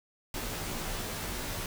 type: noise with comb filter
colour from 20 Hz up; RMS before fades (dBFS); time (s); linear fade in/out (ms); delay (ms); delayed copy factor
pink; -36; 0.34-1.66; 2; 15; -0.8
effects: none